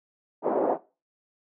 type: band-pass noise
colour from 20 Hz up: pink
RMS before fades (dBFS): -25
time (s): 0.42-0.78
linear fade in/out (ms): 50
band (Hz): 330 to 810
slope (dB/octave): 24
effects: noise-tail reverb RT60 0.3 s tail -18 dB re dry